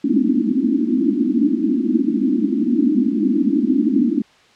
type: band-pass noise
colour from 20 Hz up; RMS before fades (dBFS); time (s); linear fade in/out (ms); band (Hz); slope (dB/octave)
pink; -17; 0.04-4.22; 10; 210 to 330; 96
effects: white hiss -51 dBFS RMS until 4.55 s + low-pass 4000 Hz 12 dB/octave